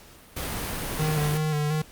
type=noise; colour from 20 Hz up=pink; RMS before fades=-31 dBFS; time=0.36-1.38 s; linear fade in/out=10 ms
type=tone with vibrato; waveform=square; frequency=151.9 Hz; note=D#3; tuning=41 cents flat; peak=-24 dBFS; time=0.99-1.82 s; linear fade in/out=5 ms; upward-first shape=square; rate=2.8 Hz; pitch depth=32 cents each way
effects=pink hiss -50 dBFS RMS until 1.91 s + Opus 48 kbps